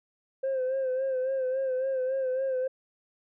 sine tone with vibrato, 523.3 Hz, C5, in tune, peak -24 dBFS, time 0.43-2.68 s, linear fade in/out 10 ms, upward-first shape sine, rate 3.6 Hz, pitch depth 50 cents each way, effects tanh soft clip ceiling -24 dBFS

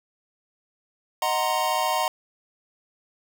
square chord, C half-diminished seventh, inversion first, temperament equal, 622.3 / 740 / 932.3 / 1046.5 Hz, Eb5 / Gb5 / Bb5 / C6, 0 / 0 / 0 / 0 cents, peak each -30 / -28 / -27 / -29 dBFS, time 1.22-2.08 s, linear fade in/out 2 ms, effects none

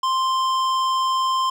sine tone with hard clipping, 1046.5 Hz, C6, in tune, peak -20 dBFS, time 0.03-1.5 s, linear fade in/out 5 ms, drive 12 dB, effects none

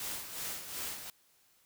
white noise with tremolo, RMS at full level -38 dBFS, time 0-1.1 s, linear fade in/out 2 ms, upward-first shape sine, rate 2.7 Hz, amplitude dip 60%, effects white hiss -68 dBFS RMS until 1.65 s

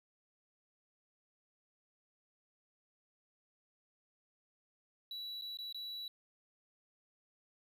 triangle tone with dropouts, 3928 Hz, B7, 10 cents flat, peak -40 dBFS, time 5.11-6.08 s, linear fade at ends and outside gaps 2 ms, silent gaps 5.413-5.42 / 5.572-5.587 / 5.726-5.745 s, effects none

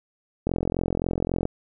click train, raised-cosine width 2 ms, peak -11 dBFS, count 44, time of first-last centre 0.47-1.454 s, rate 43.7 Hz, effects none

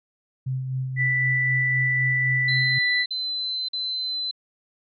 sine tone with tremolo, 130.4 Hz, C3, 5 cents flat, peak -23 dBFS, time 0.46-2.79 s, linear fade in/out 10 ms, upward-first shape sine, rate 3.9 Hz, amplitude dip 40%
sine tone, 1975.5 Hz, B6, in tune, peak -20 dBFS, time 0.96-3.06 s, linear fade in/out 50 ms
sine tone bursts, 4051 Hz, B7, 43 cents sharp, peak -25 dBFS, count 3, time 2.48-4.312 s, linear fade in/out 5 ms, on 580 ms, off 46 ms
effects none

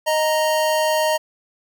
square tone pair together, 621.5 / 932.3 Hz, D#5 / A#5, -2 / 0 cents, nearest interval perfect fifth, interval 702 cents, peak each -19 / -22 dBFS, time 0.06-1.18 s, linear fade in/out 20 ms, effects none

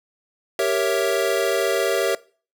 square chord, G diminished seventh, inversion none, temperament equal, 392 / 466.2 / 554.4 / 659.3 Hz, G4 / Bb4 / Db5 / Fb5, 0 / 0 / 0 / 0 cents, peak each -25 dBFS, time 0.59-2.15 s, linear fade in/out 2 ms, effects noise-tail reverb RT60 0.4 s tail -21 dB re dry

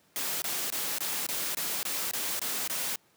white noise bursts, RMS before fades -32 dBFS, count 10, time 0.16-2.958 s, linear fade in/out 0 ms, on 260 ms, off 22 ms, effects pink hiss -65 dBFS RMS until 3.16 s + high-pass 150 Hz 12 dB/octave

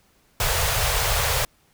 pink band-stop noise, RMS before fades -22 dBFS, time 0.4-1.45 s, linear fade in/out 2 ms, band 140 to 450 Hz, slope 48 dB/octave, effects pink hiss -61 dBFS RMS until 1.73 s

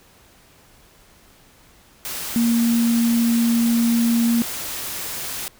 sine tone in noise, 233.1 Hz, A#3, in tune, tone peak -15 dBFS, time 2.36-4.42 s, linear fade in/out 0 ms, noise white, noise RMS -29 dBFS, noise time 2.05-5.48 s, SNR +11 dB, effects pink hiss -52 dBFS RMS until 5.59 s

